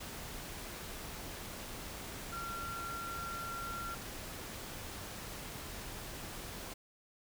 sine tone in noise, 1373 Hz, F6, 30 cents flat, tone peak -40 dBFS, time 2.32-3.95 s, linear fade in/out 10 ms, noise pink, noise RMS -45 dBFS, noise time 0-6.74 s, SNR +2 dB, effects none

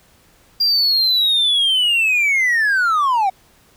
triangle linear sweep, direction down, 4798 to 739 Hz, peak -11 dBFS, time 0.6-3.3 s, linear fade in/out 10 ms, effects tanh soft clip ceiling -7 dBFS + pink hiss -53 dBFS RMS until 3.76 s

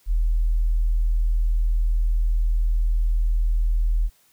sine tone, 40 Hz, D#1, 49 cents sharp, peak -17 dBFS, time 0.06-4.1 s, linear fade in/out 50 ms, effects white hiss -60 dBFS RMS until 4.32 s

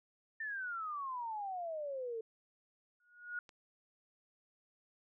sine exponential sweep, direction down, 1808 to 440 Hz, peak -38 dBFS, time 0.4-2.21 s, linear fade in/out 5 ms
sine tone with exponential growth, 1446 Hz, F#6, 40 cents flat, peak -35 dBFS, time 3-3.39 s, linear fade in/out 2 ms, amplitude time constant 84 ms
click, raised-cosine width 0.2 ms, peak -38 dBFS, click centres 3.492 s
effects none

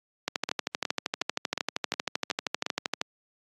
two click trains, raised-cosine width 0.2 ms, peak -9 / -11 dBFS, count 36 / 7, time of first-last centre 0.28-3.014 / 0.49-2.664 s, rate 12.8 / 2.76 Hz, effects high-pass 200 Hz 12 dB/octave + AAC 32 kbps

